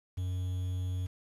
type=tone with quantisation; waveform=triangle; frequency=91.5 Hz; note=F#2; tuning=19 cents flat; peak=-29 dBFS; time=0.17-1.07 s; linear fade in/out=10 ms; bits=9; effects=resampled to 32000 Hz